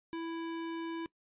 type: tone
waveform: square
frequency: 330.6 Hz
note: E4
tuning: 5 cents sharp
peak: -37 dBFS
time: 0.13-1.06 s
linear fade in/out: 0 ms
effects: noise-tail reverb RT60 0.1 s tail -21 dB re dry + resampled to 8000 Hz